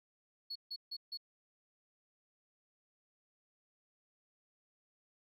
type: tone bursts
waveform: sine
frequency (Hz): 4372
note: C#8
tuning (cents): -25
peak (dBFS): -38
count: 4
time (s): 0.5-1.174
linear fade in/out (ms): 10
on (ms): 56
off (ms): 150
effects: tanh soft clip ceiling -37 dBFS